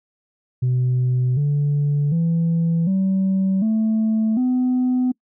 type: tone with pitch steps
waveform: sine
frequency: 126.2 / 144.97 / 166.52 / 191.28 / 219.7 / 252.4 Hz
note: B2 / D3 / E3 / G3 / A3 / B3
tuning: +38 / -22 / +18 / -42 / -2 / +38 cents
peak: -14 dBFS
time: 0.62-5.12 s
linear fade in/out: 10 ms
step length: 750 ms
effects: noise-tail reverb RT60 0.1 s tail -26 dB re dry + tanh soft clip ceiling -14 dBFS